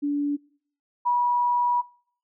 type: tone pair in turn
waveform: sine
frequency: 288.5 / 970.4 Hz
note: D4 / B5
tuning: -31 / -31 cents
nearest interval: octave + major sixth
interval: 2100 cents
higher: second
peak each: -22 / -19 dBFS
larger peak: second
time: 0.02-0.37 / 1.05-1.82 s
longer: second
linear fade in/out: 20 ms
effects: noise-tail reverb RT60 0.6 s tail -25 dB re dry